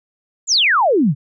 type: exponential sweep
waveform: sine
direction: down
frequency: 7440 to 123.47 Hz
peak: -11 dBFS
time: 0.47-1.15 s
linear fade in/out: 50 ms
effects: none